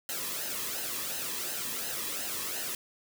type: noise with flanger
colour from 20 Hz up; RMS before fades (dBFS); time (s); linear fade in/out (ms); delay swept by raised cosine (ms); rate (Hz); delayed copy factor
white; -35; 0.09-2.75; 2; 0.86 to 1.39; 2.8; -0.6
effects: none